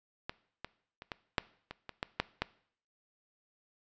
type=clicks; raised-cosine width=0.3 ms; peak=-20 / -23 / -29 / -21 / -11 / -25 / -25 / -17 / -12 / -14 dBFS; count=10; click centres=0.295 / 0.646 / 1.021 / 1.118 / 1.382 / 1.71 / 1.893 / 2.029 / 2.2 / 2.42 s; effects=noise-tail reverb RT60 0.6 s tail -20 dB re dry + resampled to 16000 Hz